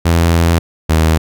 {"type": "tone pair in turn", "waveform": "sawtooth", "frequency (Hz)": [84, 79.84], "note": ["E2", "D#2"], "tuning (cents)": [33, 45], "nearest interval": "minor second", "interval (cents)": 88, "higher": "first", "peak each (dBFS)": -5, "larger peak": "neither", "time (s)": [[0.05, 0.59], [0.89, 1.18]], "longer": "first", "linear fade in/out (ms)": 10, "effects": []}